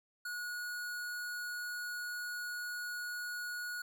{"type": "tone", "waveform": "square", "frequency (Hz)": 1454, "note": "F#6", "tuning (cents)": -31, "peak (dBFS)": -39, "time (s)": [0.25, 3.82], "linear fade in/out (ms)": 5, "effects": []}